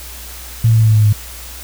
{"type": "tone with pitch steps", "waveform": "sine", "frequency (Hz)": [114.4, 113.02, 111.66, 110.31, 108.98, 107.67, 106.37, 105.09], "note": ["A#2", "A2", "A2", "A2", "A2", "A2", "G#2", "G#2"], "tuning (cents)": [-32, 47, 26, 5, -16, -37, 42, 21], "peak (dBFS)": -7, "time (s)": [0.64, 1.128], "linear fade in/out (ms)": 5, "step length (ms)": 61, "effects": ["added 60 Hz sine -33 dBFS peak until 1.63 s", "white hiss -33 dBFS RMS until 1.63 s"]}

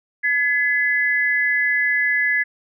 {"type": "tone pair together", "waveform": "sine", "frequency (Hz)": [1700, 2025], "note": ["G#6", "B6"], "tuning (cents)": [40, 43], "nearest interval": "minor third", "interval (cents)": 303, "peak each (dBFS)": -19, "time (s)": [0.23, 2.44], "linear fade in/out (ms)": 20, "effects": []}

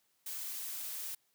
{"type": "noise", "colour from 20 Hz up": "blue", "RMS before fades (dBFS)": -41, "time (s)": [0.26, 1.15], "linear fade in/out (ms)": 5, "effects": ["white hiss -75 dBFS RMS until 1.34 s", "high-pass 100 Hz 12 dB/octave"]}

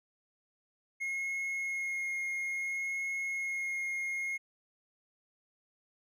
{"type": "tone with vibrato", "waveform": "triangle", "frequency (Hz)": 2155, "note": "C#7", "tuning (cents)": -49, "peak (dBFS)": -31, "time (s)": [1, 4.38], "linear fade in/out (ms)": 20, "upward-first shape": "sine", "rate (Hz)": 0.59, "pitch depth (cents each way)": 10, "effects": []}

